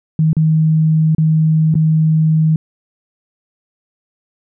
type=tone with dropouts; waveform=sine; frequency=157.8 Hz; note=D#3; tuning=25 cents sharp; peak=-9 dBFS; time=0.19-2.56 s; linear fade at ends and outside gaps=2 ms; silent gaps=0.331-0.367 / 1.149-1.182 / 1.742-1.753 s; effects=none